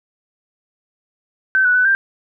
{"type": "tone with pitch steps", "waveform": "sine", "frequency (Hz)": [1538, 1477, 1498, 1582], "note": ["G6", "F#6", "F#6", "G6"], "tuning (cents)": [-33, -3, 21, 15], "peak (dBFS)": -11, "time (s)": [1.55, 1.95], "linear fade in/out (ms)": 0, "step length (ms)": 100, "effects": []}